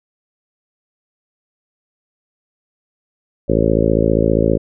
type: harmonic tone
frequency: 55 Hz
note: A1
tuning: in tune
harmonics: 1 / 2 / 3 / 4 / 5 / 6 / 7 / 8 / 9 / 10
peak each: -21 / -21 / -21 / -21 / -21 / -21 / -21 / -21 / -21 / -21 dBFS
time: 3.48-4.58 s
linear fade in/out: 20 ms
effects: none